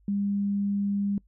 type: tone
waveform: sine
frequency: 201.1 Hz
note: G3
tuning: 44 cents sharp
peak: -24 dBFS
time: 0.08-1.18 s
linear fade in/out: 2 ms
effects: noise-tail reverb RT60 0.1 s tail -24 dB re dry + added 50 Hz sine -58 dBFS peak until 1.27 s